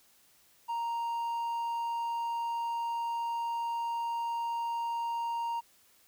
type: tone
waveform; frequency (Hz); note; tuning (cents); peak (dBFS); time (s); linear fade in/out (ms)
triangle; 932.3; A#5; 0; -29; 0.68-5.61; 20
effects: white hiss -64 dBFS RMS until 6.07 s